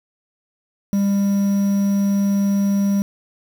triangle tone with quantisation, 199.5 Hz, G3, 31 cents sharp, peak -13 dBFS, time 0.93-3.02 s, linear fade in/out 0 ms, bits 6, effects none

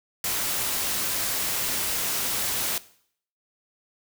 white noise, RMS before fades -27 dBFS, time 0.24-2.78 s, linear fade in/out 2 ms, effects noise-tail reverb RT60 0.6 s tail -18 dB re dry

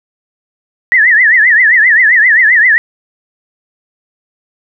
sine tone with vibrato, 1864.7 Hz, A#6, in tune, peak -4 dBFS, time 0.92-2.78 s, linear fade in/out 0 ms, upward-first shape triangle, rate 7.6 Hz, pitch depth 200 cents each way, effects none

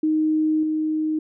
sine tone with level steps, 311.1 Hz, D#4, in tune, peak -17 / -20 dBFS, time 0.03-1.19 s, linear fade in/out 5 ms, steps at 0.63 s, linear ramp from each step 2 ms, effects none

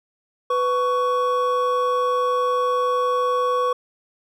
triangle tone pair together, 497.7 / 1117.3 Hz, B4 / C#6, +13 / +13 cents, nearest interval octave + major second, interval 1400 cents, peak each -19 dBFS, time 0.5-3.73 s, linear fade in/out 5 ms, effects none

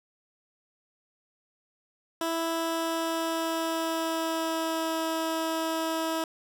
15% pulse tone with pitch glide, 329.6 to 323.8 Hz, E4 to E4, 0 to -31 cents, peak -21 dBFS, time 2.21-6.24 s, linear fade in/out 2 ms, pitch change -31 cents, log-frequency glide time 2.47-5.02 s, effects none

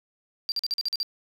triangle tone bursts, 4719 Hz, D8, 7 cents sharp, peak -22 dBFS, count 8, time 0.49-1.03 s, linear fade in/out 0 ms, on 29 ms, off 44 ms, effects tanh soft clip ceiling -20 dBFS + 10-bit

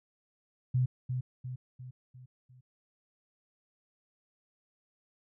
sine tone with echo, 126.8 Hz, B2, 46 cents sharp, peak -24 dBFS, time 0.74-0.86 s, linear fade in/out 10 ms, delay 350 ms, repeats 5, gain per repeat -6 dB, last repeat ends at 2.61 s, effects none

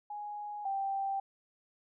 sine tone pair in turn, 830.6 / 784 Hz, G#5 / G5, 0 / 0 cents, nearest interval minor second, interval 100 cents, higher first, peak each -38 / -31 dBFS, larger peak second, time 0.1-0.65 / 0.65-1.2 s, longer neither, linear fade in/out 5 ms, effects none

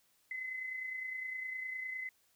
sine tone with amplitude modulation, 2038 Hz, C7, 46 cents flat, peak -36 dBFS, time 0.31-2.09 s, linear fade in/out 2 ms, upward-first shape sine, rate 29.8 Hz, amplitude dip 45%, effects white hiss -72 dBFS RMS until 2.35 s

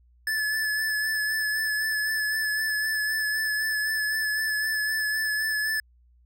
square tone with vibrato, 1732 Hz, A6, 28 cents flat, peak -25 dBFS, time 0.27-5.8 s, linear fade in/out 2 ms, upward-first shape sine, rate 3.9 Hz, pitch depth 24 cents each way, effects added 60 Hz sine -56 dBFS peak until 6.25 s

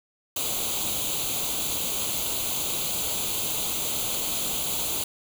white noise with comb filter, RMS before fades -28 dBFS, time 0.36-5.04 s, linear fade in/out 5 ms, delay 0.28 ms, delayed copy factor +0.8, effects none

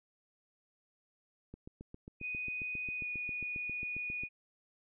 click train, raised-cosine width 3 ms, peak -34 dBFS, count 21, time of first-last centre 1.54-4.235 s, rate 7.42 Hz
sine tone with pitch glide, 2489 to 2463 Hz, D#7 to D#7, 0 to -18 cents, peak -36 dBFS, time 2.2-4.29 s, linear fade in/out 50 ms, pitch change -18 cents, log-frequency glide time 2.96-3.06 s
effects none

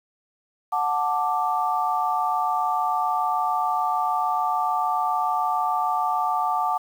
sine chord, D major, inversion first, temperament just, 734.2 / 881 / 1174.7 Hz, F#5 / A5 / D6, -14 / +2 / 0 cents, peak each -25 dBFS, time 0.72-6.78 s, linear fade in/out 10 ms, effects 8-bit

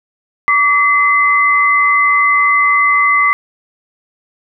sine tone pair together, 1146.6 / 2043 Hz, D6 / C7, -42 / -42 cents, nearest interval minor seventh, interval 1000 cents, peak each -11 dBFS, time 0.48-3.33 s, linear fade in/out 0 ms, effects none

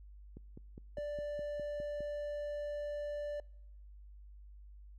click train, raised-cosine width 3 ms, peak -36 dBFS, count 9, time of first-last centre 0.37-2.006 s, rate 4.89 Hz
triangle tone, 587.3 Hz, D5, in tune, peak -35 dBFS, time 0.97-3.4 s, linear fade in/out 2 ms
effects noise-tail reverb RT60 0.9 s tail -26 dB re dry + added 50 Hz sine -51 dBFS peak until 4.98 s

